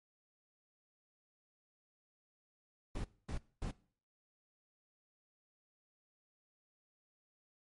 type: noise bursts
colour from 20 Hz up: brown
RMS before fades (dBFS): -39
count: 3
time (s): 2.95-3.712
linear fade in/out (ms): 5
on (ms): 94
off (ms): 240
effects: noise-tail reverb RT60 0.5 s tail -21 dB re dry + MP3 48 kbps